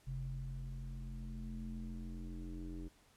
square tone with low-pass filter sweep, 43.65 Hz, F1, in tune, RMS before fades -44 dBFS, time 0.06-2.89 s, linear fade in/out 20 ms, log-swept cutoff 130 to 330 Hz, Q 4.9, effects pink hiss -68 dBFS RMS until 3.16 s + low-pass 12000 Hz 12 dB/octave

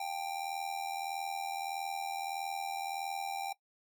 square tone with amplitude modulation, 789 Hz, G5, 11 cents sharp, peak -33 dBFS, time 0-3.53 s, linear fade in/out 5 ms, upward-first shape sine, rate 81.6 Hz, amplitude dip 70%, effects noise-tail reverb RT60 0.1 s tail -19 dB re dry

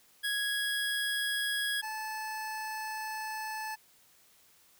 25% pulse tone pair in turn, 1661.2 / 869.9 Hz, G#6 / A5, 0 / -20 cents, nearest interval major seventh, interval 1120 cents, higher first, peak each -26 / -32 dBFS, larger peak first, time 0.23-1.82 / 1.82-3.76 s, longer second, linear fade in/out 20 ms, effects white hiss -63 dBFS RMS until 4.79 s

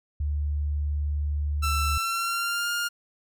sine tone, 73.42 Hz, D2, in tune, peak -24 dBFS, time 0.2-1.98 s, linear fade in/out 5 ms
sawtooth tone with pitch glide, 1335 to 1411.1 Hz, E6 to F6, +22 to +17 cents, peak -22 dBFS, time 1.62-2.89 s, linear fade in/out 20 ms, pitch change +95 cents, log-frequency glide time 1.93-2.7 s
effects none

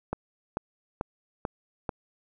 click train, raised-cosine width 1 ms, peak -15 dBFS, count 5, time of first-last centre 0.13-1.892 s, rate 2.27 Hz, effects none

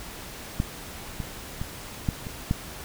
clicks, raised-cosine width 5 ms, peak -11 / -18 / -18 / -11 / -22 / -10 dBFS, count 6, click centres 0.601 / 1.202 / 1.615 / 2.088 / 2.268 / 2.511 s, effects pink hiss -40 dBFS RMS until 2.84 s

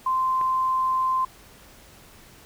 sine tone, 1040 Hz, C6, 11 cents flat, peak -20 dBFS, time 0.06-1.25 s, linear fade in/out 5 ms
click, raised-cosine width 0.5 ms, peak -23 dBFS, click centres 0.413 s
effects pink hiss -50 dBFS RMS until 2.45 s

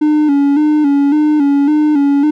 triangle tone with vibrato, 292.2 Hz, D4, 9 cents flat, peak -6 dBFS, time 0.01-2.31 s, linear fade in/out 10 ms, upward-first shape square, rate 1.8 Hz, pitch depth 60 cents each way, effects none

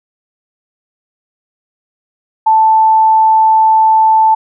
sine tone, 880 Hz, A5, in tune, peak -5 dBFS, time 2.46-4.35 s, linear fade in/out 10 ms, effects none

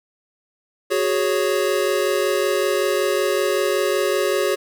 square chord, F# suspended second, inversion none, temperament equal, 370 / 415.3 / 554.4 Hz, F#4 / G#4 / C#5, 0 / 0 / 0 cents, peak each -23 dBFS, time 0.9-4.56 s, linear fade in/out 20 ms, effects none

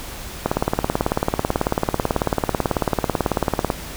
click train, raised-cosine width 1 ms, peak -3 dBFS, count 60, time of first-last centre 0.46-3.702 s, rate 18.2 Hz, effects added 50 Hz sine -38 dBFS peak until 3.96 s + pink hiss -34 dBFS RMS until 3.96 s

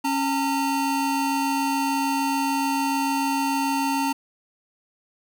square tone pair together, 274.3 / 909.7 Hz, C#4 / A#5, -18 / -43 cents, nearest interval octave + major sixth, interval 2075 cents, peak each -25 dBFS, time 0.04-4.13 s, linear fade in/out 10 ms, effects none

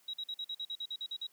sine tone bursts, 3845 Hz, B7, 47 cents flat, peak -36 dBFS, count 12, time 0.08-1.269 s, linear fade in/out 5 ms, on 56 ms, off 47 ms, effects white hiss -67 dBFS RMS until 1.32 s + high-pass 150 Hz 12 dB/octave

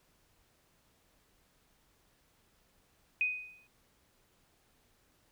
sine tone with exponential decay, 2497 Hz, D#7, 6 cents sharp, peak -25 dBFS, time 3.21-3.67 s, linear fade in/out 1 ms, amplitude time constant 100 ms, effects pink hiss -70 dBFS RMS until 5.31 s

